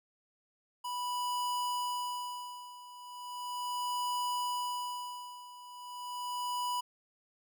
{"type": "tone with tremolo", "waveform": "square", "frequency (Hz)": 984, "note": "B5", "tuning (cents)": -7, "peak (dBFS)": -32, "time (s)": [0.84, 6.81], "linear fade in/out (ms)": 10, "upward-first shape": "sine", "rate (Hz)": 0.37, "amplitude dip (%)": 85, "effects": []}